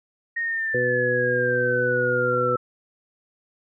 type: linear sweep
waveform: sine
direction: down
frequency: 1865 to 1318.5 Hz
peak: -23 dBFS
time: 0.36-2.57 s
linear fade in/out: 10 ms
type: harmonic tone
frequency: 123.9 Hz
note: B2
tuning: 6 cents sharp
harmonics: 1 / 2 / 3 / 4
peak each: -30 / -33 / -29 / -22 dBFS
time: 0.74-2.56 s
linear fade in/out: 5 ms
effects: none